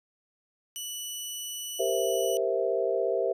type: tone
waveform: 15% pulse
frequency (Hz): 2960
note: F#7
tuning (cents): 0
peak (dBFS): -27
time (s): 0.76-2.37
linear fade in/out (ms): 0
type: chord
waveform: sine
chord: C dominant seventh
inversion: second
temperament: equal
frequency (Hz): 392 / 466.2 / 523.3 / 659.3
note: G4 / Bb4 / C5 / E5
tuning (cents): 0 / 0 / 0 / 0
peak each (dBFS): -30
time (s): 1.79-3.33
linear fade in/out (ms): 10
effects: resampled to 32000 Hz